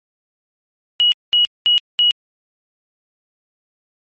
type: tone bursts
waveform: sine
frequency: 2910 Hz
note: F#7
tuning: 29 cents flat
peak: -10 dBFS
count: 4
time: 1-2.11 s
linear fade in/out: 0 ms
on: 120 ms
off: 210 ms
effects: MP3 32 kbps